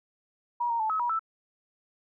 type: tone with pitch steps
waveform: sine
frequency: 958 / 930 / 873 / 1284 / 962 / 1320 Hz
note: A#5 / A#5 / A5 / E6 / B5 / E6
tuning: +47 / -4 / -14 / -46 / -46 / +2 cents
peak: -25 dBFS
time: 0.6-1.194 s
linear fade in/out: 10 ms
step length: 99 ms
effects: none